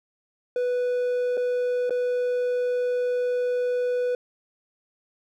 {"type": "tone with dropouts", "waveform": "triangle", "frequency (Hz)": 493.9, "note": "B4", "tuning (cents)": 0, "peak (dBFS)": -20, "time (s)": [0.56, 4.15], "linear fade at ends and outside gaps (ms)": 2, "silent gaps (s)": [[1.371, 1.375], [1.896, 1.906]], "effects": []}